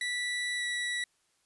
30% pulse tone with pitch glide, 1962 to 1948.4 Hz, B6 to B6, -12 to -24 cents, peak -28 dBFS, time 0.01-1.04 s, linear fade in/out 2 ms, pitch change -12 cents, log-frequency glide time 0.57-0.63 s, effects white hiss -72 dBFS RMS until 1.45 s + resampled to 24000 Hz

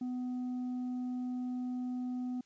triangle tone with tanh clipping, 250 Hz, B3, 21 cents sharp, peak -35 dBFS, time 0.01-2.41 s, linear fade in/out 5 ms, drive 8 dB, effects white hiss -70 dBFS RMS until 2.45 s + resampled to 16000 Hz

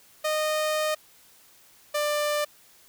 sawtooth tone pair in turn, 616 / 593.2 Hz, D#5 / D5, -17 / +17 cents, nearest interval minor second, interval 66 cents, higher first, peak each -20 dBFS, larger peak neither, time 0.24-0.95 / 1.94-2.45 s, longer first, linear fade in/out 10 ms, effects white hiss -56 dBFS RMS until 2.88 s

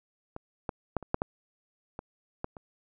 clicks, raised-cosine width 1 ms, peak -24 / -17 / -13 / -28 / -11 / -14 / -23 / -18 / -29 dBFS, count 9, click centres 0.364 / 0.692 / 0.967 / 1.027 / 1.144 / 1.219 / 1.991 / 2.444 / 2.568 s, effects none

